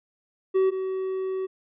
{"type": "tone pair in turn", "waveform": "triangle", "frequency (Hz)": [380, 378.6], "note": ["F#4", "F#4"], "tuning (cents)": [46, 40], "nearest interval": "unison", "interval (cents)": 6, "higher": "first", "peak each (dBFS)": [-16, -24], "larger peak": "first", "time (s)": [[0.54, 0.71], [0.71, 1.47]], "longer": "second", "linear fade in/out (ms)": 20, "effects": ["resampled to 8000 Hz"]}